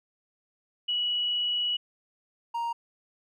sine / triangle tone pair in turn, 2931 / 934.5 Hz, F#7 / A#5, -17 / +4 cents, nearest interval octave + minor sixth, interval 1979 cents, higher first, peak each -25 / -26 dBFS, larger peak first, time 0.88-1.77 / 2.54-2.73 s, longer first, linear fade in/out 10 ms, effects none

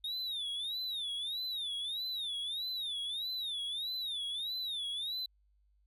triangle tone with vibrato, 3665 Hz, A#7, 30 cents flat, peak -34 dBFS, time 0.04-5.26 s, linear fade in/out 5 ms, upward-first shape sine, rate 1.6 Hz, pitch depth 170 cents each way, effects added 50 Hz sine -67 dBFS peak until 5.86 s

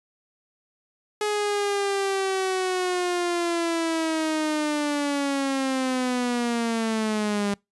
sawtooth linear sweep, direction down, 421.5 to 200.5 Hz, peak -19 dBFS, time 1.21-7.54 s, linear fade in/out 2 ms, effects noise-tail reverb RT60 0.2 s tail -26 dB re dry + resampled to 24000 Hz

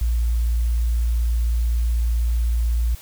sine tone, 58 Hz, A#1, 8 cents flat, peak -17 dBFS, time 0.01-2.95 s, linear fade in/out 5 ms, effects white hiss -44 dBFS RMS until 3.01 s

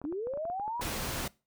clicks, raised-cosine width 1 ms, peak -31 dBFS, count 12, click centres 0.016 / 0.051 / 0.125 / 0.271 / 0.337 / 0.374 / 0.453 / 0.5 / 0.598 / 0.679 / 0.797 / 0.83 s
sine linear sweep, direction up, 275.6 to 987.8 Hz, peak -32 dBFS, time 0.04-0.81 s, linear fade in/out 0 ms
pink noise, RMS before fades -35 dBFS, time 0.81-1.28 s, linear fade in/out 5 ms
effects noise-tail reverb RT60 0.3 s tail -23 dB re dry

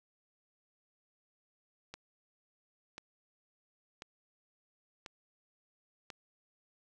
click train, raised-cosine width 0.2 ms, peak -27 dBFS, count 5, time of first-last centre 1.94-6.102 s, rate 0.961 Hz, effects none

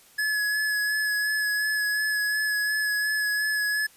square tone with vibrato, 1700 Hz, G#6, 40 cents sharp, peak -24 dBFS, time 0.18-3.87 s, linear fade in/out 10 ms, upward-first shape sine, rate 2.8 Hz, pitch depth 19 cents each way, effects white hiss -55 dBFS RMS until 3.96 s + resampled to 32000 Hz

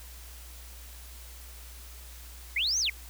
sine linear two-way sweep, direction up then down, 1935 to 6500 to 1935 Hz, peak -25 dBFS, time 2.56-2.9 s, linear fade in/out 5 ms, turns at 2.79 s, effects added 60 Hz sine -45 dBFS peak until 3.09 s + white hiss -50 dBFS RMS until 3.09 s

